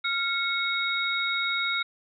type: tone cluster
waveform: sine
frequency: 1391 / 2196 / 3770 Hz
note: F6 / C#7 / A#7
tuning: -7 / -17 / +19 cents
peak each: -29 dBFS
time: 0.04-1.83 s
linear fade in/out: 10 ms
effects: none